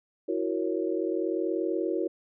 sine chord, F# dominant seventh, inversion third, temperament equal, 329.6 / 370 / 466.2 / 554.4 Hz, E4 / F#4 / A#4 / C#5, 0 / 0 / 0 / 0 cents, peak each -30 / -30 / -33 / -35 dBFS, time 0.28-2.08 s, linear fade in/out 10 ms, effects none

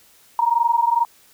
sine tone pair together, 927.8 / 950 Hz, A#5 / A#5, -8 / +33 cents, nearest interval unison, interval 41 cents, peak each -18 dBFS, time 0.39-1.05 s, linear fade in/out 2 ms, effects white hiss -53 dBFS RMS until 1.33 s

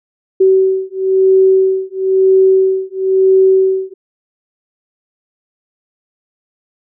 sine beating tone pair, 380 / 381 Hz, F#4 / G4, +46 / -49 cents, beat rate 1 Hz, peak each -11 dBFS, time 0.4-3.94 s, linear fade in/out 10 ms, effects none

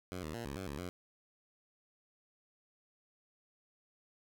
10% pulse tone with pitch steps, 91.3 / 77.5 / 117.1 / 69.7 / 95.1 / 71.1 / 89.5 Hz, F#2 / D#2 / A#2 / C#2 / F#2 / C#2 / F2, -23 / -6 / +8 / +10 / +48 / +45 / +43 cents, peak -32 dBFS, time 0.12-0.89 s, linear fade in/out 0 ms, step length 110 ms, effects none

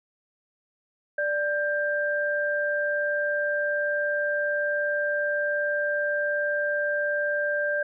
sine tone pair together, 588 / 1585.3 Hz, D5 / G6, +2 / +19 cents, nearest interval octave + perfect fourth, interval 1717 cents, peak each -26 dBFS, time 1.18-7.83 s, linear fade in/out 5 ms, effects none

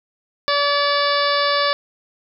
harmonic tone with a mistuned harmonic, 574 Hz, D5, 40 cents flat, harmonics 1 / 2 / 3 / 4 / 5 / 6 / 7 / 8 / 9, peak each -21 / -20 / -24 / -29 / -32 / -26 / -29 / -26 / -30 dBFS, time 0.48-1.73 s, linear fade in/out 0 ms, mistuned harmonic 6, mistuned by +41 cents, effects none

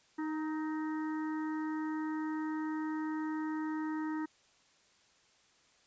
harmonic tone with a mistuned harmonic, 311.1 Hz, D#4, in tune, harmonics 1 / 3 / 4 / 5 / 6, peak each -34 / -44 / -49 / -52 / -49 dBFS, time 0.18-4.26 s, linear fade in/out 10 ms, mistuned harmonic 4, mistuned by +29 cents, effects white hiss -67 dBFS RMS until 5.86 s + resampled to 16000 Hz

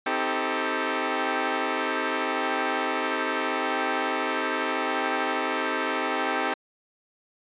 10% pulse chord, A half-diminished seventh, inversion first, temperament equal with one note detuned, 261.6 / 316.2 / 392 / 440 Hz, C4 / Eb4 / G4 / A4, 0 / +28 / 0 / 0 cents, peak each -22 dBFS, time 0.06-6.54 s, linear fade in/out 5 ms, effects resampled to 8000 Hz

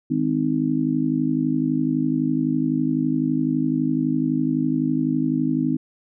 harmonic tone, 51.91 Hz, G#1, in tune, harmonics 3 / 4 / 5 / 6, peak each -26 / -32 / -21 / -24 dBFS, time 0.1-5.77 s, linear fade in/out 10 ms, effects none

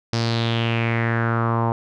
sawtooth tone with low-pass filter sweep, 115.5 Hz, A#2, 16 cents flat, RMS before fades -21 dBFS, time 0.13-1.72 s, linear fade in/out 0 ms, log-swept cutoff 5200 to 910 Hz, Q 4.3, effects none

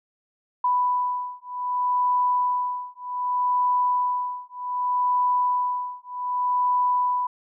sine beating tone pair, 991 / 991.65 Hz, B5 / B5, +6 / +7 cents, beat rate 0.65 Hz, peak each -24 dBFS, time 0.64-7.27 s, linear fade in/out 5 ms, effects none

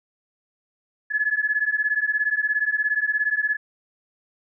sine beating tone pair, 1700 / 1717 Hz, G#6 / A6, +40 / -43 cents, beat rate 17 Hz, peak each -23 dBFS, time 1.1-3.57 s, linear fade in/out 20 ms, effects none

